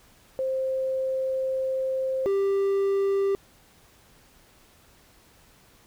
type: tone pair in turn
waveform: sine / triangle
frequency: 526 / 394.1 Hz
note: C5 / G4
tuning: +9 / +9 cents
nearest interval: perfect fourth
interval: 500 cents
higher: first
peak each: -24 / -19 dBFS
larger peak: second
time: 0.39-2.26 / 2.26-3.35 s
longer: first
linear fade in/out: 0 ms
effects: pink hiss -57 dBFS RMS until 5.86 s